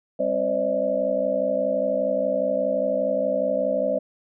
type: tone cluster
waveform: sine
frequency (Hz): 200.2 / 266.1 / 518 / 583 / 635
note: G3 / C4 / C5 / D5 / D#5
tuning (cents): +37 / +29 / -17 / -13 / +35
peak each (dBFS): -33 / -32 / -25 / -24 / -27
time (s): 0.19-3.99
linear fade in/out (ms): 10
effects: none